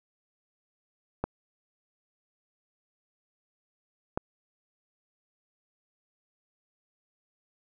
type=clicks; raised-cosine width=1 ms; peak=-14 dBFS; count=2; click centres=1.24 / 4.175 s; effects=none